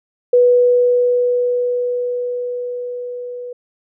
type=tone with level ramp; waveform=sine; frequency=490.8 Hz; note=B4; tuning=11 cents flat; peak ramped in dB=-7 to -26 dBFS; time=0.33-3.53 s; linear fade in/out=5 ms; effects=none